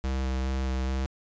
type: tone with vibrato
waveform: square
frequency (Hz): 65.41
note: C2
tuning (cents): 0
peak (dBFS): -27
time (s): 0.04-1.06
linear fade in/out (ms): 0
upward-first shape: square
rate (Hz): 2.4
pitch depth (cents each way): 12
effects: resampled to 16000 Hz